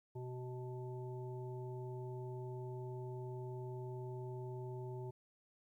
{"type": "harmonic tone", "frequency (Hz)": 125.7, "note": "B2", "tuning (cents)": 31, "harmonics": [1, 3, 5, 7], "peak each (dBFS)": [-44, -47, -58, -55], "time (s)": [0.15, 5.11], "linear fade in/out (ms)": 10, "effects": ["13-bit"]}